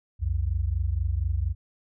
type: tone pair together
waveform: sine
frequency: 63.12 / 87.31 Hz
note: B1 / F2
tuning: +38 / 0 cents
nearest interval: tritone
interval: 562 cents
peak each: -26 dBFS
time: 0.19-1.55 s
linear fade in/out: 50 ms
effects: none